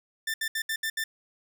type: tone bursts at uneven times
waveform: sawtooth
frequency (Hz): 1782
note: A6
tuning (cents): +22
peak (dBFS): -24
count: 6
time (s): 0.27-0.34 / 0.41-0.48 / 0.55-0.62 / 0.69-0.76 / 0.83-0.9 / 0.97-1.04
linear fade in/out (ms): 5
effects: none